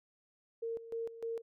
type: tone with tremolo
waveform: sine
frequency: 458.4 Hz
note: A#4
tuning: 29 cents flat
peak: -35 dBFS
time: 0.62-1.42 s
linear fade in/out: 10 ms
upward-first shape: square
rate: 3.3 Hz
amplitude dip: 75%
effects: none